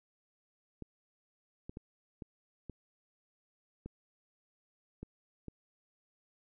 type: clicks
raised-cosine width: 3 ms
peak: -30 dBFS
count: 8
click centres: 0.823 / 1.695 / 1.771 / 2.222 / 2.697 / 3.86 / 5.03 / 5.483 s
effects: none